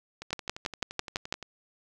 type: two click trains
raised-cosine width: 0.2 ms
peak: -11 / -22 dBFS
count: 7 / 15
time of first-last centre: 0.33-1.325 / 0.22-1.427 s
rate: 6.03 / 11.6 Hz
effects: none